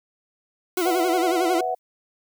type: tone with vibrato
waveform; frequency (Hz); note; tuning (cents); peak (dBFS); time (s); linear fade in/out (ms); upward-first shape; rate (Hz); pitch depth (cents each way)
40% pulse; 349.2; F4; 0; -20; 0.77-1.61; 5; sine; 11; 110
type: noise with exponential decay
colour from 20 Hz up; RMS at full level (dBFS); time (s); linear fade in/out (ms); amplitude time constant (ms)
blue; -32; 0.77-1.79; 1; 220
type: chord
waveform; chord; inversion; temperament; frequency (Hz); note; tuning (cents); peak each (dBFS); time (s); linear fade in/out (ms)
sine; B suspended fourth; none; equal; 493.9 / 659.3 / 740; B4 / E5 / F#5; 0 / 0 / 0; -30 / -29 / -24; 0.85-1.75; 10
effects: none